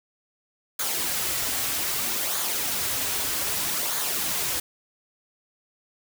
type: noise with flanger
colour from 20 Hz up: white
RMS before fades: -27 dBFS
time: 0.79-4.6 s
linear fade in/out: 5 ms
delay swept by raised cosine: 0.36 to 5.86 ms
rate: 0.63 Hz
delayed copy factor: -0.5
effects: none